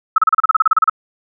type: tone bursts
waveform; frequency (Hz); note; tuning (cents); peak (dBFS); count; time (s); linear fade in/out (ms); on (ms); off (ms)
sine; 1294; E6; -32; -7; 14; 0.16-0.897; 5; 22; 33
effects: none